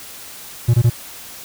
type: tone bursts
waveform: triangle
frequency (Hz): 118.5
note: A#2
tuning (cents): +29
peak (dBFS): -7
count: 3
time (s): 0.68-0.9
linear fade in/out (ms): 10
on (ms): 60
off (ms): 20
effects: white hiss -36 dBFS RMS until 1.44 s